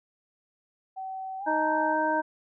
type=tone with pitch glide; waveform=sine; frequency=762 to 870.3 Hz; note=G5 to A5; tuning=-49 to -19 cents; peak=-33 dBFS; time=0.96-1.95 s; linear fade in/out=20 ms; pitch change=+230 cents; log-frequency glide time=1.39-1.5 s
type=harmonic tone; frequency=311.1 Hz; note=D#4; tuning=in tune; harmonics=1 / 2 / 3 / 5; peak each=-31 / -29 / -26 / -31 dBFS; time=1.46-2.22 s; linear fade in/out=20 ms
effects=none